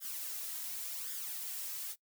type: noise with flanger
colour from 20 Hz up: blue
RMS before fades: -41 dBFS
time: 0-1.96 s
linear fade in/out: 50 ms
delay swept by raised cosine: 0.58 to 3.18 ms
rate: 0.89 Hz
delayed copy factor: +0.65
effects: noise-tail reverb RT60 0.1 s tail -21 dB re dry